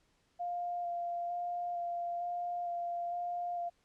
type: tone with vibrato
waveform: sine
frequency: 698.5 Hz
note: F5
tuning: in tune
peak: -34 dBFS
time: 0.39-3.7 s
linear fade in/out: 20 ms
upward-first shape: square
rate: 1.1 Hz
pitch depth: 11 cents each way
effects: pink hiss -73 dBFS RMS until 3.84 s + low-pass 8000 Hz 12 dB/octave